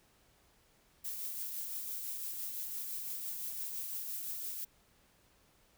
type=noise with tremolo; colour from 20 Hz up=violet; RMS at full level=-39 dBFS; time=1.04-4.65 s; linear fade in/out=10 ms; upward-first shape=triangle; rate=5.9 Hz; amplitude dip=35%; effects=pink hiss -68 dBFS RMS until 5.77 s